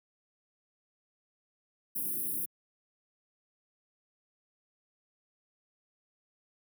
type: band-stop noise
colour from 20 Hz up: white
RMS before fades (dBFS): -34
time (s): 1.95-2.46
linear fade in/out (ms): 10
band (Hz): 390 to 9500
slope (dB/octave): 96
effects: high-pass 150 Hz 12 dB/octave